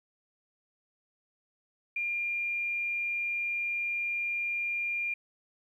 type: tone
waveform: sine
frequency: 2400 Hz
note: D7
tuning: 37 cents sharp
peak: -29 dBFS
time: 1.96-5.14 s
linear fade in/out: 5 ms
effects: 11-bit